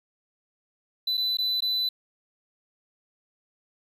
triangle tone with dropouts, 3998 Hz, B7, 20 cents sharp, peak -22 dBFS, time 1.07-1.89 s, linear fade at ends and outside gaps 5 ms, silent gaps 1.172-1.176 / 1.371-1.385 / 1.606-1.621 s, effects resampled to 32000 Hz + 10-bit

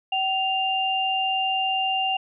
sine tone pair together, 763 / 2795 Hz, G5 / F7, -47 / +1 cents, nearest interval octave + minor seventh, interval 2248 cents, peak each -24 dBFS, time 0.12-2.17 s, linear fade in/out 5 ms, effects none

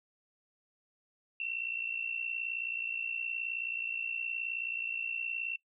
sine tone pair together, 2667 / 2726 Hz, E7 / F7, +20 / -43 cents, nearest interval unison, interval 37 cents, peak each -38 / -35 dBFS, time 1.4-5.56 s, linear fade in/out 2 ms, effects noise-tail reverb RT60 0.1 s tail -22 dB re dry

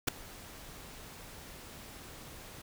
pink noise with ADSR envelope, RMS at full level -25 dBFS, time 0.07-2.62 s, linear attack 14 ms, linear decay 4 ms, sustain -24 dB, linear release 8 ms, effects none

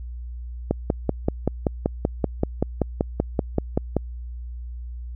click train, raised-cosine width 2 ms, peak -6 dBFS, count 18, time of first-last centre 0.71-3.967 s, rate 5.22 Hz, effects added 60 Hz sine -31 dBFS peak until 5.15 s

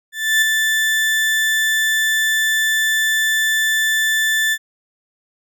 35% pulse tone with ADSR envelope, 1760 Hz, A6, in tune, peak -9 dBFS, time 0.12-4.58 s, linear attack 300 ms, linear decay 5 ms, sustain -4 dB, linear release 55 ms, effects none

